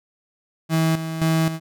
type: tone with tremolo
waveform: 35% pulse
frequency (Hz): 161.5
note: E3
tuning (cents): -35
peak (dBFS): -15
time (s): 0.69-1.6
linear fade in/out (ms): 50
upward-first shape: square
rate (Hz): 1.9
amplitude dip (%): 65
effects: none